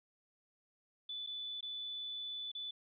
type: tone with dropouts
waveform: sine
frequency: 3483 Hz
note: A7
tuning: 18 cents flat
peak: -40 dBFS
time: 1.09-2.71 s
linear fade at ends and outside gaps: 5 ms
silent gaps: 1.265-1.271 / 1.609-1.627 / 2.517-2.55 s
effects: none

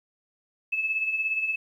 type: tone with tremolo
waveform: sine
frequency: 2607 Hz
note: E7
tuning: 20 cents flat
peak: -22 dBFS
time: 0.72-1.56 s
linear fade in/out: 10 ms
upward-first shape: sine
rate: 17 Hz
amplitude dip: 55%
effects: 10-bit

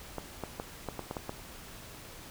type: clicks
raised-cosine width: 1 ms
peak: -21 dBFS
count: 8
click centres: 0.183 / 0.437 / 0.599 / 0.887 / 0.993 / 1.111 / 1.168 / 1.294 s
effects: pink hiss -48 dBFS RMS until 2.3 s

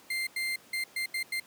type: tone bursts at uneven times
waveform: 35% pulse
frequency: 2093 Hz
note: C7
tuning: in tune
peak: -28 dBFS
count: 6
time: 0.1-0.27 / 0.36-0.56 / 0.73-0.84 / 0.96-1.06 / 1.14-1.23 / 1.32-1.4 s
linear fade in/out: 5 ms
effects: pink hiss -56 dBFS RMS until 1.46 s + high-pass 200 Hz 12 dB/octave

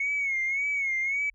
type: tone with vibrato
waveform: sine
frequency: 2193 Hz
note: C#7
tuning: 19 cents flat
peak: -24 dBFS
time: 0-1.3 s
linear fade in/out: 5 ms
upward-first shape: sine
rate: 1.8 Hz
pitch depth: 78 cents each way
effects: tanh soft clip ceiling -21 dBFS + added 43 Hz sine -58 dBFS peak until 1.34 s

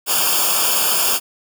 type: noise with comb filter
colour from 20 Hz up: white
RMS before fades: -17 dBFS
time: 0.06-1.2 s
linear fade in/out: 50 ms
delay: 0.5 ms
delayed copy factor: -1
effects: none

